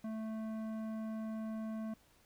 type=tone with tanh clipping; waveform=sine; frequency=220 Hz; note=A3; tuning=in tune; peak=-40 dBFS; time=0.04-1.94 s; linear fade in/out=5 ms; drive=13 dB; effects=pink hiss -68 dBFS RMS until 2.25 s